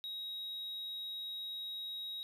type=tone; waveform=sine; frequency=3803 Hz; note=A#7; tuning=34 cents sharp; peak=-37 dBFS; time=0.04-2.23 s; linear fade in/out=0 ms; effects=tanh soft clip ceiling -39 dBFS + 12-bit